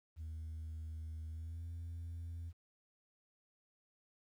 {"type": "tone with pitch glide", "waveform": "sine", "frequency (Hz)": [79.6, 84.14], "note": ["D#2", "E2"], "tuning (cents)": [40, 36], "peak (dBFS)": -40, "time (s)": [0.16, 2.53], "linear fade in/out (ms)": 50, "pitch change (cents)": 96, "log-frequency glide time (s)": [1.29, 1.65], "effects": ["tanh soft clip ceiling -41 dBFS", "12-bit"]}